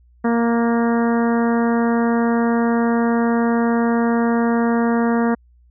harmonic tone with a mistuned harmonic, 233.1 Hz, A#3, in tune, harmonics 1 / 2 / 3 / 4 / 5 / 6 / 7 / 8, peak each -16 / -22 / -26 / -28 / -30 / -32 / -33 / -34 dBFS, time 0.24-5.35 s, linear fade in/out 10 ms, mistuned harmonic 6, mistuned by +15 cents, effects added 60 Hz sine -49 dBFS peak until 5.7 s

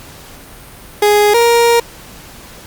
30% pulse tone pair in turn, 415.3 / 469.5 Hz, G#4 / A#4, 0 / +12 cents, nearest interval major second, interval 212 cents, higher second, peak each -5 dBFS, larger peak neither, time 1.02-1.34 / 1.34-1.8 s, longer second, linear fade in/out 5 ms, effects pink hiss -36 dBFS RMS until 2.66 s + Opus 48 kbps

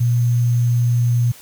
sine tone with sample-and-hold, 120 Hz, B2, 49 cents flat, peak -13 dBFS, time 0-1.32 s, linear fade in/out 10 ms, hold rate 6300 Hz, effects white hiss -43 dBFS RMS until 1.41 s

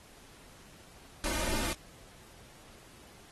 pink noise with comb filter, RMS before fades -33 dBFS, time 1.24-1.73 s, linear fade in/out 0 ms, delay 3.3 ms, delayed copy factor +0.75, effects pink hiss -56 dBFS RMS until 3.31 s + AAC 32 kbps

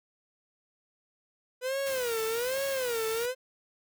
45% pulse tone with vibrato, 493.9 Hz, B4, in tune, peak -29 dBFS, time 1.61-3.35 s, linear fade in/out 50 ms, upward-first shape sine, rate 1.2 Hz, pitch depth 190 cents each way
white noise, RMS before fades -40 dBFS, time 1.86-3.26 s, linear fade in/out 5 ms
effects none

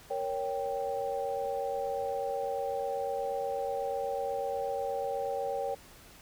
sine chord, G diminished, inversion first, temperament equal, 466.2 / 554.4 / 784 Hz, Bb4 / Db5 / G5, 0 / 0 / 0 cents, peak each -36 / -34 / -35 dBFS, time 0.1-5.75 s, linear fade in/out 10 ms, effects pink hiss -54 dBFS RMS until 6.21 s

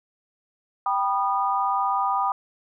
sine chord, G augmented, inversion none, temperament just, 784 / 980 / 1225 Hz, G5 / B5 / D#6, 0 / -14 / -27 cents, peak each -25 dBFS, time 0.86-2.32 s, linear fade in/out 2 ms, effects none

